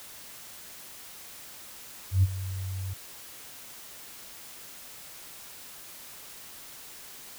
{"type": "tone with ADSR envelope", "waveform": "sine", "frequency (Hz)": 94.8, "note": "F#2", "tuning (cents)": 43, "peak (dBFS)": -15, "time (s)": [2.11, 2.94], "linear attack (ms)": 120, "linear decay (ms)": 36, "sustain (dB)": -16, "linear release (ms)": 11, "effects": ["tanh soft clip ceiling -12 dBFS", "white hiss -46 dBFS RMS until 7.38 s"]}